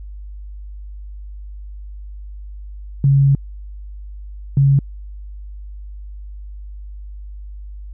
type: tone bursts at uneven times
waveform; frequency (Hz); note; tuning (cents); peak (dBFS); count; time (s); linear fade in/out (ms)
sine; 138.3; C#3; -4; -9; 2; 3.04-3.35 / 4.57-4.79; 2
effects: added 50 Hz sine -30 dBFS peak until 7.93 s